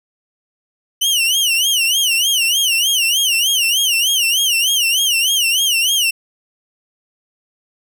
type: tone with vibrato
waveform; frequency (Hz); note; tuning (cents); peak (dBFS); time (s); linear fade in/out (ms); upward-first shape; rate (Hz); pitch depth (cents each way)
sawtooth; 2960; F#7; 0; -10; 1.01-6.11; 10; sine; 3.3; 170
effects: none